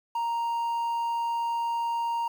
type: tone with quantisation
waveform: triangle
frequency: 932.3 Hz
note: A#5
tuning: in tune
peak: -24 dBFS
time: 0.15-2.28 s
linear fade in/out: 5 ms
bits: 9
effects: none